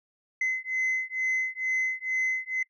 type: beating tone pair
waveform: sine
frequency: 2044 / 2046.2 Hz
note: C7 / C7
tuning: -41 / -39 cents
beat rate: 2.2 Hz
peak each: -27 dBFS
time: 0.41-2.63 s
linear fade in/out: 5 ms
effects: noise-tail reverb RT60 0.1 s tail -25 dB re dry + tanh soft clip ceiling -22 dBFS